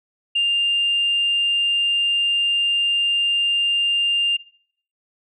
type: tone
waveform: sine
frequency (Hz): 2800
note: F7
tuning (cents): +4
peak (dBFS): -15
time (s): 0.35-4.37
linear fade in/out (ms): 10
effects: noise-tail reverb RT60 0.6 s tail -21 dB re dry + tanh soft clip ceiling -12 dBFS